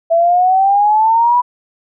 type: exponential sweep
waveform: sine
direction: up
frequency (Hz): 659.3 to 990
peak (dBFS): -8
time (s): 0.1-1.42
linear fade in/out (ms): 20
effects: none